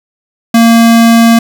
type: tone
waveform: square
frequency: 230.2 Hz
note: A#3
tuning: 22 cents flat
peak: -3 dBFS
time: 0.54-1.39 s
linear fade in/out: 5 ms
effects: none